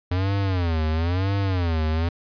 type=tone with vibrato; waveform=square; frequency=88.2 Hz; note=F2; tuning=18 cents sharp; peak=-21 dBFS; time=0.11-2.09 s; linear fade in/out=5 ms; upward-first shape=sine; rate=1 Hz; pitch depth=210 cents each way; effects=resampled to 11025 Hz